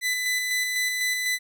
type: tone with tremolo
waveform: sawtooth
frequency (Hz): 2000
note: B6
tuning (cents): +21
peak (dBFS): -19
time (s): 0.01-1.39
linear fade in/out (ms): 50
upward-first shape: square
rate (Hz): 4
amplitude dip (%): 30
effects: none